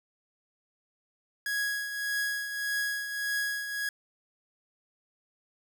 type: tone with tremolo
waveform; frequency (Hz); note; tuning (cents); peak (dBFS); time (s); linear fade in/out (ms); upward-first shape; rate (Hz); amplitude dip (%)
45% pulse; 1661.2; G#6; 0; -27; 1.46-3.89; 2; triangle; 1.7; 60
effects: none